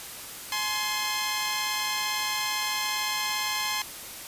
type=tone pair together; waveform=10% pulse; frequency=846 / 1048.1 Hz; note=G#5 / C6; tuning=+32 / +3 cents; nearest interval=major third; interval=371 cents; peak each=-23 / -20 dBFS; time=0.52-3.82 s; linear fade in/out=2 ms; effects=white hiss -40 dBFS RMS until 4.27 s + resampled to 32000 Hz